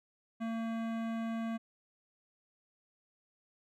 sine tone with hard clipping, 227 Hz, A#3, 46 cents flat, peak -36 dBFS, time 0.4-1.58 s, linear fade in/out 20 ms, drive 17 dB, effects none

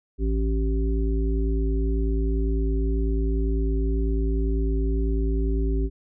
harmonic tone with a mistuned harmonic, 55 Hz, A1, in tune, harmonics 1 / 3 / 5 / 7, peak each -21 / -34 / -31 / -31 dBFS, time 0.18-5.9 s, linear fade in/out 50 ms, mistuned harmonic 1, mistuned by -31 cents, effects none

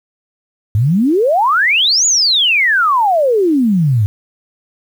sine exponential two-way sweep, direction up then down, 97.6 to 7040 to 97.6 Hz, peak -9 dBFS, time 0.75-4.06 s, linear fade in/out 0 ms, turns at 2.06 s, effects 7-bit

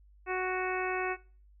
harmonic tone, 370 Hz, F#4, in tune, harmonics 1 / 2 / 3 / 4 / 5 / 6 / 7, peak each -33 / -36 / -38 / -39 / -40 / -41 / -41 dBFS, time 0.26-1.17 s, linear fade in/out 50 ms, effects noise-tail reverb RT60 0.4 s tail -21 dB re dry + added 50 Hz sine -56 dBFS peak until 1.6 s

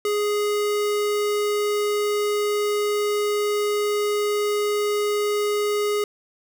square tone, 415.3 Hz, G#4, in tune, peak -21 dBFS, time 0.05-6.04 s, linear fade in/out 2 ms, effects none

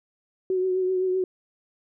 sine tone with vibrato, 371.5 Hz, F#4, 7 cents sharp, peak -21 dBFS, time 0.5-1.24 s, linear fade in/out 2 ms, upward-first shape triangle, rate 7.8 Hz, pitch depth 33 cents each way, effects none

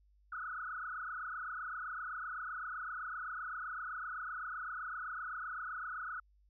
sine tone with frequency modulation, 1372 Hz, F6, 31 cents flat, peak -39 dBFS, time 0.32-6.2 s, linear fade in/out 5 ms, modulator 27.8 Hz, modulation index 4.6, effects added 50 Hz sine -65 dBFS peak until 6.49 s

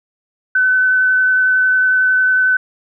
sine tone with vibrato, 1513 Hz, F#6, 38 cents sharp, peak -10 dBFS, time 0.55-2.57 s, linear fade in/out 5 ms, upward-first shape triangle, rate 11 Hz, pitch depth 11 cents each way, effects none

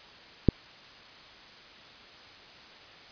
click, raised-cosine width 3 ms, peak -5 dBFS, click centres 0.487 s, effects white hiss -50 dBFS RMS until 3.11 s + resampled to 11025 Hz

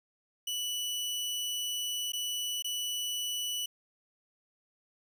sawtooth tone with dropouts, 2960 Hz, F#7, in tune, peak -29 dBFS, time 0.47-3.66 s, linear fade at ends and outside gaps 5 ms, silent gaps 2.121-2.133 / 2.624-2.644 s, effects none

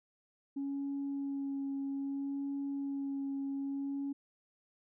sine tone with vibrato, 277.2 Hz, C#4, in tune, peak -33 dBFS, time 0.56-4.13 s, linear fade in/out 10 ms, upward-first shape sine, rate 0.62 Hz, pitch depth 13 cents each way, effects tanh soft clip ceiling -31 dBFS

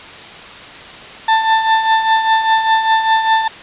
35% pulse tone with tremolo, 888 Hz, A5, 16 cents sharp, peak -6 dBFS, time 1.28-3.48 s, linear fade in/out 5 ms, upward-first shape triangle, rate 5 Hz, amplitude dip 65%, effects white hiss -33 dBFS RMS until 3.62 s + resampled to 8000 Hz

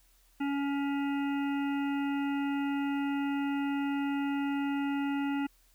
harmonic tone, 280.8 Hz, C#4, 22 cents sharp, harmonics 1 / 3 / 5 / 7 / 9 / 10, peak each -29 / -39 / -43 / -46 / -48 / -49 dBFS, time 0.4-5.47 s, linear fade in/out 10 ms, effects added 41 Hz sine -64 dBFS peak until 5.74 s + white hiss -67 dBFS RMS until 5.74 s

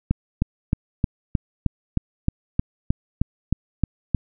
click train, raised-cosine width 5 ms, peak -6 dBFS, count 14, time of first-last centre 0.11-4.147 s, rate 3.22 Hz, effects none

